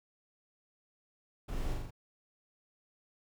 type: noise with echo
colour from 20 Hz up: brown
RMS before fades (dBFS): -38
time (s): 1.48-1.74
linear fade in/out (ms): 10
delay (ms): 42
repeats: 4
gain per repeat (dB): -2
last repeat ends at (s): 1.908
effects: none